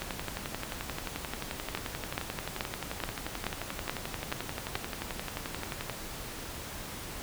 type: two click trains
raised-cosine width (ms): 0.3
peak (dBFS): -14 / -18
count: 8 / 68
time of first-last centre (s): 1.75-4.754 / 0.02-5.897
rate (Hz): 2.33 / 11.4
effects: pink hiss -41 dBFS RMS until 7.22 s